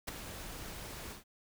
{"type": "noise with ADSR envelope", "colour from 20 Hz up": "pink", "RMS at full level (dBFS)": -35, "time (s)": [0.07, 1.24], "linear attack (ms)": 14, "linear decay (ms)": 12, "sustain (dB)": -10, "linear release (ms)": 130, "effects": []}